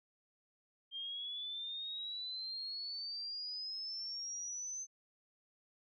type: exponential sweep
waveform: sine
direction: up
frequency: 3178 to 6230 Hz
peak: -40 dBFS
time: 0.91-4.87 s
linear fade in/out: 50 ms
effects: none